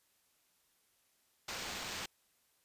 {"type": "noise with sample-and-hold", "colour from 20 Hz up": "white", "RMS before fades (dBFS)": -42, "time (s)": [1.48, 2.06], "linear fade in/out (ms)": 5, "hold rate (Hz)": 11025, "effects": ["white hiss -74 dBFS RMS until 2.64 s", "resampled to 32000 Hz"]}